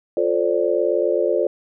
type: chord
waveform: sine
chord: D minor seventh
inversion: first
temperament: just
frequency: 352.4 / 440.5 / 528.6 / 587.3 Hz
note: F4 / A4 / C5 / D5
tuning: +16 / +2 / +18 / 0 cents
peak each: -22 dBFS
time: 0.17-1.47 s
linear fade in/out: 2 ms
effects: none